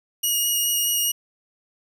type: tone with vibrato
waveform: 10% pulse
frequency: 2881 Hz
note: F#7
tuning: 47 cents flat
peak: -12 dBFS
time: 0.23-1.12 s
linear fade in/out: 10 ms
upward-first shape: sine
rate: 4.8 Hz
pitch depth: 13 cents each way
effects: 9-bit